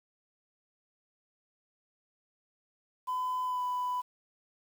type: tone with pitch glide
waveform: sine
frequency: 1009 to 994.5 Hz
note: B5 to B5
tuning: +37 to +12 cents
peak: -28 dBFS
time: 3.07-4.02 s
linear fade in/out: 20 ms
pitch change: -25 cents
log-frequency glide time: 3.44-3.62 s
effects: tanh soft clip ceiling -28 dBFS + 9-bit